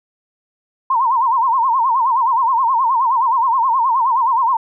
sine tone with vibrato, 987 Hz, B5, 1 cent flat, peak -12 dBFS, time 0.9-4.57 s, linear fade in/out 5 ms, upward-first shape sine, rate 9.5 Hz, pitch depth 160 cents each way, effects none

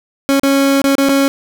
30% pulse tone with dropouts, 275.4 Hz, C#4, 11 cents flat, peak -7 dBFS, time 0.29-1.28 s, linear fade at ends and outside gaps 0 ms, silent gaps 0.396-0.433 / 0.817-0.842 / 0.953-0.982 / 1.087-1.093 s, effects none

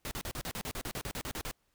pink noise bursts, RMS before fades -38 dBFS, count 15, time 0.05-1.512 s, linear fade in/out 0 ms, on 62 ms, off 38 ms, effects pink hiss -75 dBFS RMS until 1.74 s

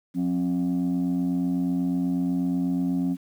sine tone pair together, 178.8 / 267 Hz, F3 / C4, +41 / +35 cents, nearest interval perfect fifth, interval 694 cents, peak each -24 / -22 dBFS, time 0.14-3.17 s, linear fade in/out 50 ms, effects tanh soft clip ceiling -19 dBFS + 9-bit

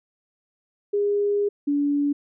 sine tone pair in turn, 408.3 / 287.4 Hz, G#4 / D4, -29 / -37 cents, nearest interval tritone, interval 608 cents, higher first, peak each -19 dBFS, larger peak neither, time 0.93-1.49 / 1.67-2.13 s, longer first, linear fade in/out 10 ms, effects none

